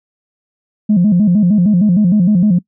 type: tone with vibrato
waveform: sine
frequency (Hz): 192.9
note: G3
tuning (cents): -28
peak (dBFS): -6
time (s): 0.89-2.59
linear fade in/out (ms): 10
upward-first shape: square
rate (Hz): 6.5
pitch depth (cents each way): 160
effects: noise-tail reverb RT60 0.1 s tail -23 dB re dry + tanh soft clip ceiling -4 dBFS